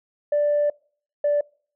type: tone pair in turn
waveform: sine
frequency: 587.3 / 584.3 Hz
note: D5 / D5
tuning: 0 / -9 cents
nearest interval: unison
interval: 9 cents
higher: first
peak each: -16 dBFS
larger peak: neither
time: 0.32-0.7 / 1.24-1.41 s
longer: first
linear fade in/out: 5 ms
effects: noise-tail reverb RT60 0.5 s tail -26 dB re dry + tanh soft clip ceiling -14 dBFS